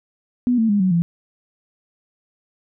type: tone with pitch steps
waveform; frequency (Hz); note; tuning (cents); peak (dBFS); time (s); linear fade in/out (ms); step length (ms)
sine; 246 / 224.3 / 204.5 / 186.43 / 169.98; B3 / A3 / G#3 / F#3 / F3; -7 / +34 / -26 / +13 / -47; -14; 0.47-1.02; 0; 110
effects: none